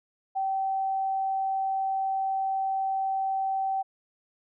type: tone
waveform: sine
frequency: 772 Hz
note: G5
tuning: 27 cents flat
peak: -25 dBFS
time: 0.35-3.83 s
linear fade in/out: 20 ms
effects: none